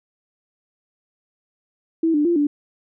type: tone with pitch steps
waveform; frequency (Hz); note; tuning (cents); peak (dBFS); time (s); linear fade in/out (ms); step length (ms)
sine; 326.7 / 296.1 / 343.8 / 291.4; E4 / D4 / F4 / D4; -15 / +14 / -27 / -13; -15; 2.03-2.47; 5; 110
effects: none